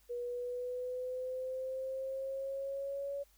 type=exponential sweep; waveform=sine; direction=up; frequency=481.6 to 564 Hz; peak=-36 dBFS; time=0.09-3.24 s; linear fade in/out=20 ms; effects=added 50 Hz sine -67 dBFS peak until 3.37 s + white hiss -69 dBFS RMS until 3.37 s